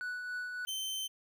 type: tone with tremolo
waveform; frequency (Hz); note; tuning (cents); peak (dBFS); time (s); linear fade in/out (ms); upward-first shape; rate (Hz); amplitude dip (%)
triangle; 1480; F#6; 0; -33; 0.01-0.65; 0; triangle; 3.5; 40
type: tone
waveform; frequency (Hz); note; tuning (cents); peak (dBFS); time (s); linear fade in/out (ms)
sawtooth; 3092; G7; -24; -32; 0.67-1.08; 20
effects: none